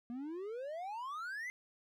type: exponential sweep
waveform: triangle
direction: up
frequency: 233.1 to 2091 Hz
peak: -38 dBFS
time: 0.1-1.5 s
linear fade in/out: 0 ms
effects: none